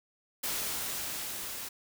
white noise with level ramp, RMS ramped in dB -33 to -40 dBFS, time 0.43-1.69 s, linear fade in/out 10 ms, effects none

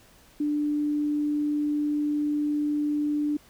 sine tone, 295.8 Hz, D4, 13 cents sharp, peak -23 dBFS, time 0.4-3.37 s, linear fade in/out 5 ms, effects pink hiss -56 dBFS RMS until 3.49 s

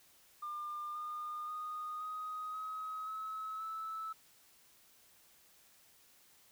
sine tone with pitch steps, 1200 / 1217.5 / 1235.2 / 1253.1 / 1271.4 / 1289.8 / 1308.6 Hz, D6 / D#6 / D#6 / D#6 / D#6 / E6 / E6, +37 / -38 / -13 / +12 / +37 / -38 / -13 cents, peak -38 dBFS, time 0.42-4.13 s, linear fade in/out 10 ms, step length 530 ms, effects tanh soft clip ceiling -35 dBFS + white hiss -65 dBFS RMS until 6.51 s

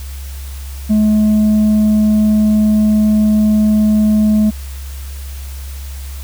sine tone with tanh clipping, 213.4 Hz, G#3, 47 cents sharp, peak -9 dBFS, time 0.89-4.51 s, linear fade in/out 20 ms, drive 3 dB, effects added 68 Hz sine -24 dBFS peak until 6.23 s + white hiss -37 dBFS RMS until 6.23 s

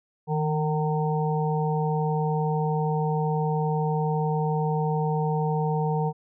harmonic tone with a mistuned harmonic, 152.6 Hz, D#3, 33 cents flat, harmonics 1 / 3 / 5 / 6, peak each -24 / -29 / -31 / -32 dBFS, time 0.27-6.13 s, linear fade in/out 50 ms, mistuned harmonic 1, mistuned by +43 cents, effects none

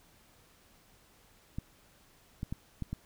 clicks, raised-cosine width 5 ms, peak -23 dBFS, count 5, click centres 1.585 / 2.431 / 2.525 / 2.823 / 2.93 s, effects pink hiss -63 dBFS RMS until 3.05 s

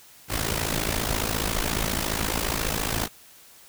pink noise with amplitude modulation, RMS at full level -23 dBFS, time 0.28-3.09 s, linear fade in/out 50 ms, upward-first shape sine, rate 54.5 Hz, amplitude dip 80%, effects white hiss -51 dBFS RMS until 3.68 s

